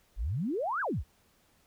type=exponential two-way sweep; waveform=sine; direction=up then down; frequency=41.2 to 1669 to 41.2 Hz; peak=-29 dBFS; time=0.16-1.04 s; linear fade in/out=50 ms; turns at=0.81 s; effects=pink hiss -67 dBFS RMS until 1.66 s